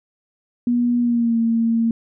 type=tone with pitch glide; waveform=sine; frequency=241.4 to 228.9 Hz; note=B3 to A#3; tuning=-39 to -31 cents; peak=-15 dBFS; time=0.67-1.91 s; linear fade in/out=2 ms; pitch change=-92 cents; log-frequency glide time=1-1.38 s; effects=none